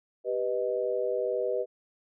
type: chord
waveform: sine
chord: G augmented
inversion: none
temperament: equal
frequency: 392 / 493.9 / 622.3 Hz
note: G4 / B4 / D#5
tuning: 0 / 0 / 0 cents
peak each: -32 / -29 / -32 dBFS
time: 0.24-1.66 s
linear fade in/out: 50 ms
effects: none